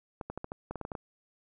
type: clicks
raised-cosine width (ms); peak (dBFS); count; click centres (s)
1; -23; 11; 0.212 / 0.3 / 0.376 / 0.444 / 0.519 / 0.71 / 0.757 / 0.813 / 0.851 / 0.918 / 0.952
effects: none